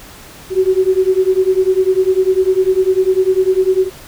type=beating tone pair; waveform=sine; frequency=371.1 / 381.1 Hz; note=F#4 / G4; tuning=+5 / -49 cents; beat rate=10 Hz; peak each=-13 dBFS; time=0.5-3.9 s; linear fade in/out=50 ms; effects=pink hiss -37 dBFS RMS until 4.07 s